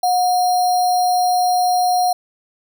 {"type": "tone with sample-and-hold", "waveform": "sine", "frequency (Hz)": 726, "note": "F#5", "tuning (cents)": -33, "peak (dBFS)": -13, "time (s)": [0.03, 2.13], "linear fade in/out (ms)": 5, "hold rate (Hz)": 4900, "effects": []}